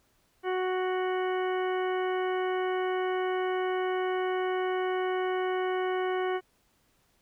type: harmonic tone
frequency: 370 Hz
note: F#4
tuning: in tune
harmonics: 1 / 2 / 3 / 4 / 5 / 6 / 8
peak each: -28 / -34 / -38 / -40 / -42 / -44 / -46 dBFS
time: 0.43-6.41 s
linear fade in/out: 50 ms
effects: pink hiss -69 dBFS RMS until 7.21 s